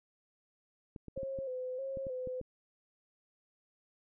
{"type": "clicks", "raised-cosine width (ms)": 3, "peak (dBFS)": -32, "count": 9, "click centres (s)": [0.962, 1.083, 1.176, 1.232, 1.388, 1.972, 2.068, 2.273, 2.413]}
{"type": "tone with vibrato", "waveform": "sine", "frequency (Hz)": 523.3, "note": "C5", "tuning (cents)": 0, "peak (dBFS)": -36, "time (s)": [1.16, 2.41], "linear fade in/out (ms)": 10, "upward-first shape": "square", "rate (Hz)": 1.6, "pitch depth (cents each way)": 50}
{"effects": []}